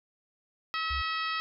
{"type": "harmonic tone", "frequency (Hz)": 644, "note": "E5", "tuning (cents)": -41, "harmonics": [2, 3, 4, 5, 6, 7, 8], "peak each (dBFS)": [-32, -36, -38, -40, -42, -43, -44], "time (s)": [0.74, 1.4], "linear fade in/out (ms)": 0}
{"type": "tone", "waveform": "sine", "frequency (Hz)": 68.1, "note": "C#2", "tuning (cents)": -30, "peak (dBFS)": -33, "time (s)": [0.9, 1.02], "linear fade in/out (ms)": 10}
{"effects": []}